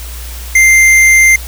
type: tone with hard clipping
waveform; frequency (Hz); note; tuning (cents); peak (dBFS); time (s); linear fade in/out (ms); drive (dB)
sine; 2093; C7; 0; -5; 0.55-1.36; 5; 12
effects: added 60 Hz sine -23 dBFS peak until 1.47 s + white hiss -30 dBFS RMS until 1.47 s